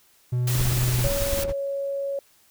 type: tone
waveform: triangle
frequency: 123.47 Hz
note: B2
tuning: in tune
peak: -19 dBFS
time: 0.32-1.08 s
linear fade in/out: 10 ms
type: noise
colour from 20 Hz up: white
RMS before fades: -30 dBFS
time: 0.47-1.44 s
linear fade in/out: 5 ms
type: noise with tremolo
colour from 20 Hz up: brown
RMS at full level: -26 dBFS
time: 0.54-1.53 s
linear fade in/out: 5 ms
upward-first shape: sine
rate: 18 Hz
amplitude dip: 70%
type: tone with pitch glide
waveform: sine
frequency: 561 to 555.5 Hz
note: C#5 to C#5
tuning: +21 to +4 cents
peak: -25 dBFS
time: 1.04-2.19 s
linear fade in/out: 2 ms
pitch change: -17 cents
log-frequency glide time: 1.26-1.41 s
effects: white hiss -59 dBFS RMS until 2.5 s